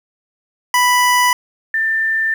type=tone pair in turn; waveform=25% pulse / sine; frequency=988 / 1785.5 Hz; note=B5 / A6; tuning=0 / +25 cents; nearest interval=minor seventh; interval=1025 cents; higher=second; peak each=-7 / -14 dBFS; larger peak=first; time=0.74-1.33 / 1.74-2.34 s; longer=second; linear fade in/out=2 ms; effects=8-bit